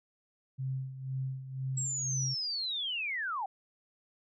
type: tone with tremolo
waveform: sine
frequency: 132.2 Hz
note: C3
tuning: 18 cents sharp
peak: -31 dBFS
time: 0.58-2.35 s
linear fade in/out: 20 ms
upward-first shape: sine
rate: 2 Hz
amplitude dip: 70%
type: linear sweep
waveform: sine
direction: down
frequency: 7730 to 732 Hz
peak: -32 dBFS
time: 1.77-3.46 s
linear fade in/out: 5 ms
effects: none